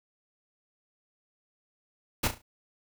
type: noise with echo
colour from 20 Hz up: pink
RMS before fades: -26 dBFS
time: 2.23-2.28 s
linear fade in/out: 10 ms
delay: 35 ms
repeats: 4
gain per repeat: -9 dB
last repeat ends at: 2.42 s
effects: none